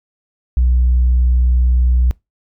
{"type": "tone", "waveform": "sine", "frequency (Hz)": 61.74, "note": "B1", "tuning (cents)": 0, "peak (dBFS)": -8, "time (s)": [0.57, 2.11], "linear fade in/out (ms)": 0, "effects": ["noise-tail reverb RT60 0.2 s tail -24 dB re dry", "tanh soft clip ceiling -7 dBFS"]}